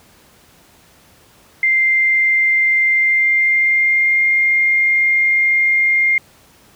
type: tone with pitch glide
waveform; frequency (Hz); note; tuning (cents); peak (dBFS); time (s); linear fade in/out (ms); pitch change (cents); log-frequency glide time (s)
sine; 2093 to 2117; C7 to C7; 0 to +20; -11; 1.63-6.18; 2; +20; 2.91-4.24
effects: pink hiss -49 dBFS RMS until 6.75 s + high-pass 60 Hz 12 dB/octave